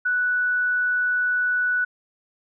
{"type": "tone", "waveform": "sine", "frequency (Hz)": 1480, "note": "F#6", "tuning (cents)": 0, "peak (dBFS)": -19, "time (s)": [0.05, 1.85], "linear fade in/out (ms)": 10, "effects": []}